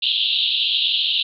white band-pass noise, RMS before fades -20 dBFS, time 0.02-1.23 s, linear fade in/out 10 ms, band 2800 to 4000 Hz, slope 96 dB/octave, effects none

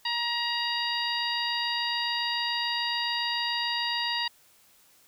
harmonic tone, 947 Hz, A#5, 27 cents sharp, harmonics 1 / 2 / 3 / 4 / 5, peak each -33 / -33 / -33 / -33 / -33 dBFS, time 0.05-4.28 s, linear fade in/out 5 ms, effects white hiss -60 dBFS RMS until 5.07 s

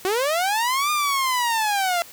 sawtooth linear two-way sweep, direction up then down, 358.9 to 1219 to 675 Hz, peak -16 dBFS, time 0.05-2.02 s, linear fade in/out 0 ms, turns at 0.91 s, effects white hiss -44 dBFS RMS until 2.12 s

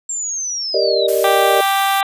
sine linear sweep, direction down, 7459 to 3751 Hz, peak -20 dBFS, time 0.09-1.07 s, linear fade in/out 5 ms
sine chord, Eb major seventh, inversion first, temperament equal, 392 / 466.2 / 587.3 / 622.3 Hz, G4 / Bb4 / D5 / Eb5, 0 / 0 / 0 / 0 cents, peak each -19 dBFS, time 0.74-1.61 s, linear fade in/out 5 ms
blue noise, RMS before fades -25 dBFS, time 1.08-2.01 s, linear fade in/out 5 ms
harmonic tone, 392 Hz, G4, in tune, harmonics 2 / 3 / 4 / 5 / 6 / 7 / 8 / 9 / 10, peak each -16 / -20 / -24 / -27 / -29 / -30 / -30 / -26 / -30 dBFS, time 1.24-2.03 s, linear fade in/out 2 ms
effects resampled to 32000 Hz

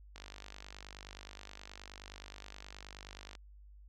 click train, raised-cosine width 0.2 ms, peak -30 dBFS, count 159, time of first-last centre 0.16-3.352 s, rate 49.5 Hz, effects added 50 Hz sine -53 dBFS peak until 3.88 s

